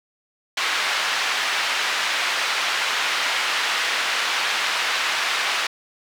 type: band-pass noise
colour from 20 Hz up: pink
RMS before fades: -23 dBFS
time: 0.57-5.67 s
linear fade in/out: 5 ms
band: 1300 to 3900 Hz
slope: 12 dB/octave
effects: none